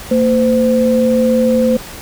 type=tone pair together; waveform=sine; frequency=228.3 / 513 Hz; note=A#3 / C5; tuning=-36 / -34 cents; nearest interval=octave + major second; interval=1402 cents; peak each=-12 dBFS; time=0.11-1.77 s; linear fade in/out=5 ms; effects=pink hiss -31 dBFS RMS until 2.01 s